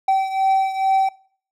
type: beating tone pair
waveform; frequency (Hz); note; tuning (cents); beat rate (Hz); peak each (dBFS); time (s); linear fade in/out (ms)
triangle; 770 / 772.3; G5 / G5; -31 / -26; 2.3; -15 / -20; 0.08-1.09; 5
effects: noise-tail reverb RT60 0.5 s tail -22 dB re dry